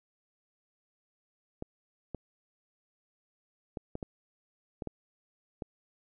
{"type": "clicks", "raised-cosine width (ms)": 2, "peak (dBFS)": -23, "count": 8, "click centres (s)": [1.624, 2.147, 3.772, 3.954, 4.028, 4.822, 4.873, 5.622], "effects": []}